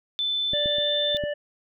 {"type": "tone with pitch glide", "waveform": "sine", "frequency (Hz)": [3520, 3549], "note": ["A7", "A7"], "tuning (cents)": [0, 14], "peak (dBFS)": -23, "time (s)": [0.19, 1.17], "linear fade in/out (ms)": 0, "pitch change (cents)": 14, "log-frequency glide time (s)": [0.4, 0.89]}
{"type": "harmonic tone", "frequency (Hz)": 587.3, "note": "D5", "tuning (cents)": 0, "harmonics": [1, 3, 5], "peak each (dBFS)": [-26, -36, -40], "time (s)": [0.53, 1.34], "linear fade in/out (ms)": 10}
{"type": "clicks", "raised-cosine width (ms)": 3, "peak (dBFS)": [-22, -22, -28, -26, -20], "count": 5, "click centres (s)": [0.534, 0.659, 0.784, 1.147, 1.238]}
{"effects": []}